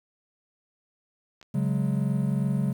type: clicks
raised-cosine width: 0.2 ms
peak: -32 dBFS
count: 2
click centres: 1.414 / 1.428 s
type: chord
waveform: triangle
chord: C# suspended fourth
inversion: none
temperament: equal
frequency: 138.59 / 185 / 207.7 Hz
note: C#3 / F#3 / G#3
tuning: 0 / 0 / 0 cents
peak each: -24 / -26 / -27 dBFS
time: 1.54-2.73 s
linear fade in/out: 10 ms
effects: 9-bit